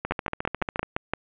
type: two click trains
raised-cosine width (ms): 0.5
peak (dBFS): -9 / -13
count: 7 / 12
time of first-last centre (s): 0.11-1.136 / 0.05-0.83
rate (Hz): 5.85 / 14.1
effects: resampled to 8000 Hz + 7-bit